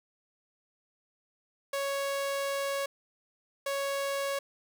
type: tone bursts at uneven times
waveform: sawtooth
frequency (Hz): 555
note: C#5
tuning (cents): +2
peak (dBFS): -26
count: 2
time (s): 1.73-2.86 / 3.66-4.39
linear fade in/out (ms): 5
effects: none